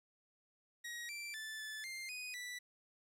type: tone with pitch steps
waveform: sawtooth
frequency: 1896 / 2346 / 1754 / 1741 / 2103 / 2491 / 1969 Hz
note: A#6 / D7 / A6 / A6 / C7 / D#7 / B6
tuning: +29 / -2 / -6 / -19 / +8 / +1 / -6 cents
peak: -40 dBFS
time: 0.84-2.59 s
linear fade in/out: 10 ms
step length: 250 ms
effects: low-pass 12000 Hz 12 dB/octave + 12-bit